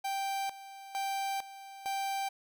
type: tone with tremolo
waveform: 45% pulse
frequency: 784 Hz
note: G5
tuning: in tune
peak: -32 dBFS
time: 0.04-2.29 s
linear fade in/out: 10 ms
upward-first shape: square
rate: 1.1 Hz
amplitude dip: 80%
effects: none